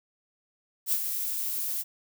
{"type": "noise with ADSR envelope", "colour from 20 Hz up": "violet", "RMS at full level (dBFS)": -24, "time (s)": [0.86, 1.84], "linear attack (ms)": 63, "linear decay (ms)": 50, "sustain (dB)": -7, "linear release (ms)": 35, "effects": []}